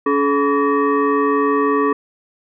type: tone with frequency modulation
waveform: sine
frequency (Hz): 428.5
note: A4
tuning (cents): -46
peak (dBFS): -13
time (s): 0.06-1.93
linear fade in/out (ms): 5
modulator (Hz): 711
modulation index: 1.3
effects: none